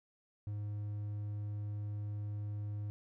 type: tone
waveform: triangle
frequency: 103.83 Hz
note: G#2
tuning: in tune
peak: -35 dBFS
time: 0.47-2.9 s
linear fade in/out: 0 ms
effects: none